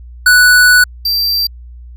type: tone pair in turn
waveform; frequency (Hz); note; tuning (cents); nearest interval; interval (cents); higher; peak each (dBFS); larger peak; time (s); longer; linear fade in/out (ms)
square; 1480 / 4699; F#6 / D8; 0 / 0; octave + minor sixth; 2000; second; -5 / -12; first; 0.26-0.84 / 1.05-1.47; first; 5
effects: added 60 Hz sine -30 dBFS peak until 1.96 s